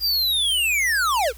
square linear sweep, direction down, 4878 to 406.8 Hz, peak -19 dBFS, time 0-1.33 s, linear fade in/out 50 ms, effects added 60 Hz sine -40 dBFS peak until 1.37 s + white hiss -48 dBFS RMS until 1.37 s

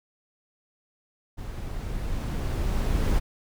brown noise with level ramp, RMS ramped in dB -35 to -22 dBFS, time 1.37-3.2 s, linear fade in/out 20 ms, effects none

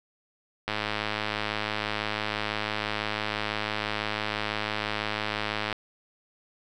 click train, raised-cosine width 0.3 ms, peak -12 dBFS, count 536, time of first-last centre 0.68-5.727 s, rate 106 Hz, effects none

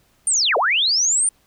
sine linear two-way sweep, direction down then up, 9250 to 402.8 to 9250 Hz, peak -15 dBFS, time 0.27-1.29 s, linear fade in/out 2 ms, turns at 0.57 s, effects pink hiss -60 dBFS RMS until 1.46 s

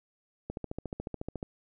click train, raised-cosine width 2 ms, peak -22 dBFS, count 14, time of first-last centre 0.5-1.429 s, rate 14 Hz, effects none

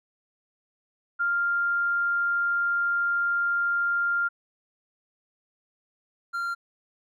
sine / triangle tone pair in turn, 1396.9 / 1386.4 Hz, F6 / F6, 0 / -13 cents, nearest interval unison, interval 13 cents, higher first, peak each -22 / -25 dBFS, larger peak first, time 1.19-4.29 / 6.33-6.55 s, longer first, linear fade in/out 20 ms, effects none

